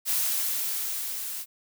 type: noise with level ramp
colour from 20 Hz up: blue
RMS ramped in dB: -25 to -35 dBFS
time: 0.05-1.46 s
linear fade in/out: 50 ms
effects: none